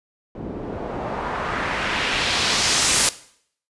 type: noise with low-pass filter sweep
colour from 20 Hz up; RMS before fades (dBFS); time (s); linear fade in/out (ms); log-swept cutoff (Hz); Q
white; -23; 0.35-3.09; 2; 330 to 9600; 1.2
effects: noise-tail reverb RT60 0.6 s tail -17 dB re dry + resampled to 24000 Hz